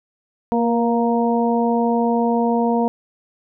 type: harmonic tone with a mistuned harmonic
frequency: 233.4 Hz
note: A#3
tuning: 2 cents sharp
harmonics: 1 / 2 / 3 / 4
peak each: -18 / -21 / -23 / -24 dBFS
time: 0.52-2.88 s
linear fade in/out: 0 ms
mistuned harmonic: 2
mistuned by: +22 cents
effects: none